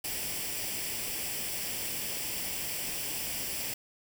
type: noise with comb filter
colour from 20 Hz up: white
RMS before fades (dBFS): -35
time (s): 0.04-3.74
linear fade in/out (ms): 5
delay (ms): 0.38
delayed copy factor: +0.6
effects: none